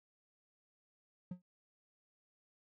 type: tone with exponential decay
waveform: triangle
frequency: 180 Hz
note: F#3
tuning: 47 cents flat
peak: -35 dBFS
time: 1.31-1.42 s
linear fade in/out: 5 ms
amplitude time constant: 22 ms
effects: none